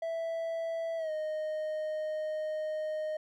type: tone with pitch glide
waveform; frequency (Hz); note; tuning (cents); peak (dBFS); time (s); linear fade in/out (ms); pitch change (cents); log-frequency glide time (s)
triangle; 659.3 to 618.7; E5 to D#5; 0 to -10; -30; 0.02-3.17; 5; -110; 0.97-1.11
effects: none